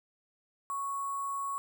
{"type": "tone with sample-and-hold", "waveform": "sine", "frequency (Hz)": 1108.7, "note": "C#6", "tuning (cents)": 0, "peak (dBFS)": -32, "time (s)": [0.7, 1.58], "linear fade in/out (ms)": 0, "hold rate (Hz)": 8820, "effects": []}